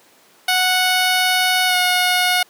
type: tone with pitch glide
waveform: 10% pulse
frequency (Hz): 737 to 725.6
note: F#5 to F#5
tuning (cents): -7 to -34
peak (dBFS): -6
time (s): 0.48-2.43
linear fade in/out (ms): 5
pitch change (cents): -27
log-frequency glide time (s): 1.67-1.76
effects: pink hiss -51 dBFS RMS until 2.49 s + high-pass 300 Hz 12 dB/octave